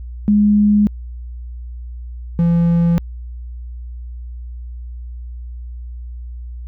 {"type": "tone pair in turn", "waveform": ["sine", "triangle"], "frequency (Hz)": [207.7, 169.95], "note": ["G#3", "F3"], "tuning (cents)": [0, -47], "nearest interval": "minor third", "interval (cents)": 347, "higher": "first", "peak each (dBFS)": -9, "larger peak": "neither", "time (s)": [[0.28, 0.87], [2.39, 2.98]], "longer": "neither", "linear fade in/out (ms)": 0, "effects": ["added 60 Hz sine -27 dBFS peak until 6.67 s"]}